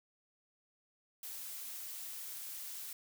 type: noise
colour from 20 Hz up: blue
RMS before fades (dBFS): -45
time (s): 1.23-2.93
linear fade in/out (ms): 2
effects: none